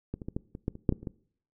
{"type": "clicks", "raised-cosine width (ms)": 3, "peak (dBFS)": [-20, -27, -22, -18, -26, -16, -30, -9, -16, -30, -21], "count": 11, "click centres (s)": [0.14, 0.218, 0.285, 0.365, 0.551, 0.681, 0.754, 0.892, 0.924, 1.03, 1.072], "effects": ["noise-tail reverb RT60 0.6 s tail -22 dB re dry"]}